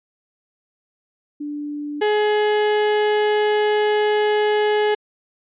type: tone pair in turn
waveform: sine / 35% pulse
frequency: 293.7 / 421.5 Hz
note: D4 / G#4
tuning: 0 / +26 cents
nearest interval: tritone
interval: 626 cents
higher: second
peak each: -25 / -14 dBFS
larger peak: second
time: 1.4-2.01 / 2.01-4.95 s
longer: second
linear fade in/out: 10 ms
effects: resampled to 8000 Hz